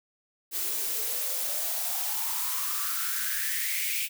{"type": "noise with high-pass filter sweep", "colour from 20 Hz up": "blue", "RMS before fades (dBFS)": -30, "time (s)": [0.51, 4.09], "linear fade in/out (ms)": 50, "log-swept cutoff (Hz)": [330, 2500], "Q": 6.9, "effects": []}